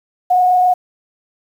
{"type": "tone with frequency modulation", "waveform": "sine", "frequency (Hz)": 728, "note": "F#5", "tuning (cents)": -28, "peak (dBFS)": -9, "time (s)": [0.3, 0.74], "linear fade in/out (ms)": 10, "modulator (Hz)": 27.3, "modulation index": 0.38, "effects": ["7-bit"]}